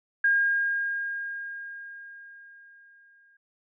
sine tone with exponential decay, 1619 Hz, G#6, 45 cents flat, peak -18 dBFS, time 0.24-3.37 s, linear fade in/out 5 ms, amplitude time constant 680 ms, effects none

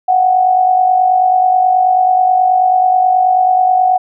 sine tone with amplitude modulation, 740 Hz, F#5, in tune, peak -5 dBFS, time 0.08-3.98 s, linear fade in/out 10 ms, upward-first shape sine, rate 49.3 Hz, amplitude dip 55%, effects none

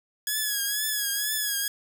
5% pulse tone with vibrato, 1679 Hz, G#6, 18 cents sharp, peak -15 dBFS, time 0.27-1.68 s, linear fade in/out 2 ms, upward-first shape triangle, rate 2.1 Hz, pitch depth 71 cents each way, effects none

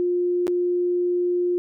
sine tone with dropouts, 354.5 Hz, F4, 26 cents sharp, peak -19 dBFS, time 0-1.58 s, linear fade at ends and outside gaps 0 ms, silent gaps 0.469-0.479 s, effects none

